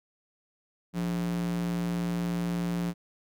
square tone with high-pass filter, 58.27 Hz, A#1, in tune, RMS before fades -30 dBFS, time 0.93-2.94 s, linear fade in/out 50 ms, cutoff 180 Hz, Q 2.9, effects none

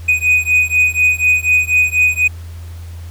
triangle beating tone pair, 2489 / 2493.1 Hz, D#7 / D#7, 0 / +3 cents, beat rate 4.1 Hz, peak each -12 dBFS, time 0.08-2.28 s, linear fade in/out 10 ms, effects added 84 Hz sine -27 dBFS peak until 3.1 s + pink hiss -44 dBFS RMS until 3.1 s

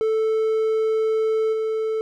triangle tone with level steps, 440 Hz, A4, in tune, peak -16 / -19 dBFS, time 0.01-2.01 s, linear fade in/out 0 ms, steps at 1.52 s, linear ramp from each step 20 ms, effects none

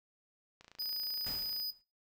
click train, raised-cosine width 0.2 ms, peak -36 dBFS, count 29, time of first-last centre 0.61-1.599 s, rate 28.3 Hz
square tone, 4978 Hz, D#8, in tune, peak -35 dBFS, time 0.79-1.71 s, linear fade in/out 10 ms
pink noise with exponential decay, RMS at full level -43 dBFS, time 1.26-1.82 s, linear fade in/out 5 ms, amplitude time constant 120 ms
effects noise-tail reverb RT60 0.3 s tail -17 dB re dry

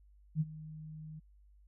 sine tone with ADSR envelope, 155.56 Hz, D#3, in tune, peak -26 dBFS, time 0.35-1.2 s, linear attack 55 ms, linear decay 36 ms, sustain -18 dB, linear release 14 ms, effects added 50 Hz sine -59 dBFS peak until 1.67 s

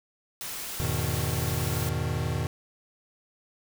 white noise, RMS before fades -36 dBFS, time 0.41-1.89 s, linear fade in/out 0 ms
square chord, E major seventh, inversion none, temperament equal with one note detuned, 82.41 / 103.05 / 123.47 / 155.56 Hz, E2 / G#2 / B2 / D#3, 0 / -13 / 0 / 0 cents, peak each -33 / -35 / -32 / -33 dBFS, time 0.8-2.47 s, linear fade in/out 0 ms
effects none

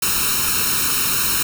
white noise with comb filter, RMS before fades -19 dBFS, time 0.02-1.43 s, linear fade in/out 5 ms, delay 0.74 ms, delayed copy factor +1, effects none

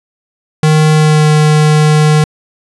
square tone with pitch glide, 154.7 to 152.57 Hz, D#3 to D#3, -10 to -34 cents, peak -6 dBFS, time 0.63-2.24 s, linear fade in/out 2 ms, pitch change -24 cents, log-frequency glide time 0.93-1.27 s, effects resampled to 24000 Hz

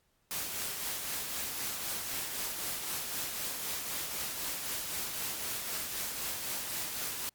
white noise with tremolo, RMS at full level -35 dBFS, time 0.31-7.29 s, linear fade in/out 0 ms, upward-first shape triangle, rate 3.9 Hz, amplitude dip 40%, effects pink hiss -74 dBFS RMS until 7.34 s + Opus 48 kbps

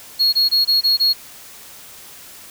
triangle tone bursts, 4311 Hz, C#8, 49 cents flat, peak -11 dBFS, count 6, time 0.19-1.135 s, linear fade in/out 20 ms, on 140 ms, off 21 ms, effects white hiss -40 dBFS RMS until 2.5 s

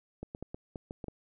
clicks, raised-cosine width 2 ms, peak -26 dBFS, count 8, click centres 0.23 / 0.349 / 0.426 / 0.545 / 0.758 / 0.909 / 1.042 / 1.083 s, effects none

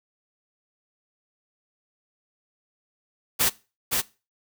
white noise with echo, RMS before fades -21 dBFS, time 3.39-3.5 s, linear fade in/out 20 ms, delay 520 ms, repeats 1, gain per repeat -3 dB, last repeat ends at 4.02 s, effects noise-tail reverb RT60 0.3 s tail -20 dB re dry

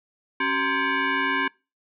sine tone with frequency modulation, 274.4 Hz, C#4, 17 cents flat, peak -21 dBFS, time 0.4-1.48 s, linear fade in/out 5 ms, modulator 656 Hz, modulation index 3.3, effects noise-tail reverb RT60 0.3 s tail -26 dB re dry

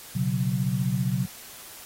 sine chord, B suspended second, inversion none, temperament equal, 123.47 / 138.59 / 185 Hz, B2 / C#3 / F#3, 0 / 0 / 0 cents, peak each -27 dBFS, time 0.15-1.26 s, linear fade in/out 10 ms, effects white hiss -44 dBFS RMS until 1.85 s + AAC 48 kbps

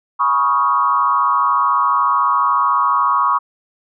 sine tone with frequency modulation, 1110 Hz, C#6, 2 cents sharp, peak -12 dBFS, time 0.19-3.39 s, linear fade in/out 20 ms, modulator 134 Hz, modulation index 1.1, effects none

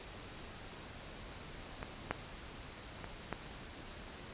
clicks, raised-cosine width 0.5 ms, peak -25 / -17 / -27 / -21 dBFS, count 4, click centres 1.829 / 2.11 / 3.043 / 3.327 s, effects pink hiss -49 dBFS RMS until 4.33 s + resampled to 8000 Hz

